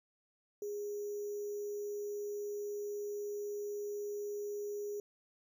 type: tone with sample-and-hold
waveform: sine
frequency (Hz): 411.9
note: G#4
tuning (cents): -14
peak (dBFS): -37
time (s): 0.62-5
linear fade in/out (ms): 2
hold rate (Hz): 6300
effects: none